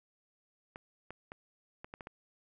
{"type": "clicks", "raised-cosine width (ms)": 0.5, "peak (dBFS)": -29, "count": 7, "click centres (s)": [0.759, 1.106, 1.319, 1.845, 1.939, 2.008, 2.071], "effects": []}